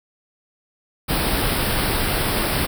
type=band-stop noise; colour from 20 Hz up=pink; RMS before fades=-21 dBFS; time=1.08-2.67 s; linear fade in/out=20 ms; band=5300 to 8400 Hz; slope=96 dB/octave; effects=none